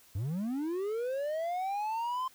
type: linear sweep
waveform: triangle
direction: up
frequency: 87.31 to 1046.5 Hz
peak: -29 dBFS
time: 0.15-2.28 s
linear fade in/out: 5 ms
effects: white hiss -60 dBFS RMS until 2.34 s